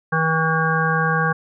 harmonic tone, 160.9 Hz, E3, 42 cents flat, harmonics 1 / 3 / 5 / 7 / 9 / 10, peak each -21 / -26 / -26 / -23 / -26 / -22 dBFS, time 0.12-1.33 s, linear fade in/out 10 ms, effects none

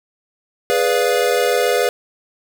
square chord, G# diminished seventh, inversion none, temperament equal with one note detuned, 415.3 / 493.9 / 580.6 / 698.5 Hz, G#4 / B4 / D5 / F5, 0 / 0 / -20 / 0 cents, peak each -21 / -18 / -23 / -23 dBFS, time 0.7-1.89 s, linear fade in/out 0 ms, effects none

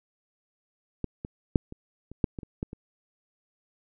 clicks, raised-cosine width 3 ms, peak -16 / -21 / -6 / -27 / -29 / -9 / -22 / -28 / -17 / -26 dBFS, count 10, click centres 1.043 / 1.249 / 1.558 / 1.724 / 2.116 / 2.242 / 2.388 / 2.432 / 2.629 / 2.731 s, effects none

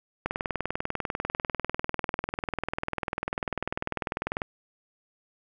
click train, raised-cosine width 0.5 ms, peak -13 dBFS, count 85, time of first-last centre 0.26-4.418 s, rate 20.2 Hz, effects none

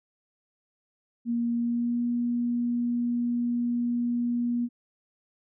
sine tone with pitch glide, 235.7 to 239.8 Hz, A#3 to A#3, +19 to +49 cents, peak -24 dBFS, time 1.25-4.69 s, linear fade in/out 50 ms, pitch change +30 cents, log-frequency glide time 1.55-2.04 s, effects none

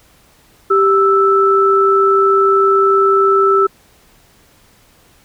sine tone pair together, 392 / 1318.5 Hz, G4 / E6, 0 / 0 cents, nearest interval octave + major sixth, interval 2100 cents, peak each -11 dBFS, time 0.7-3.67 s, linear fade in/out 10 ms, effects pink hiss -50 dBFS RMS until 5.24 s

